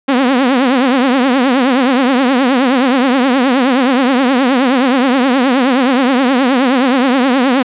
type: tone with vibrato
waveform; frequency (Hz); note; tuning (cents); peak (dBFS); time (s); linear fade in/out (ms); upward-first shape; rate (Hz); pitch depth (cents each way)
sawtooth; 258.8; C4; -19; -5; 0.08-7.63; 10; triangle; 9.5; 170
effects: resampled to 8000 Hz + 7-bit